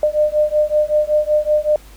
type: beating tone pair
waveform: sine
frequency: 601 / 606.3 Hz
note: D5 / D#5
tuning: +40 / -45 cents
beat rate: 5.3 Hz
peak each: -16 dBFS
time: 0.03-1.76 s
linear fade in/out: 2 ms
effects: added 50 Hz sine -40 dBFS peak until 1.96 s + pink hiss -46 dBFS RMS until 1.96 s